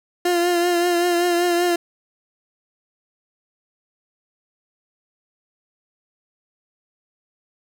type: tone with vibrato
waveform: 30% pulse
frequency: 349.2 Hz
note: F4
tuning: in tune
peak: -14 dBFS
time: 0.25-1.76 s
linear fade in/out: 5 ms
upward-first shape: triangle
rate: 5.2 Hz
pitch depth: 39 cents each way
effects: none